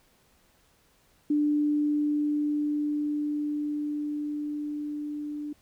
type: tone with level ramp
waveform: sine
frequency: 296.1 Hz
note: D4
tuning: 14 cents sharp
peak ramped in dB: -21 to -32 dBFS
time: 1.3-5.53 s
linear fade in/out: 5 ms
effects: pink hiss -64 dBFS RMS until 5.61 s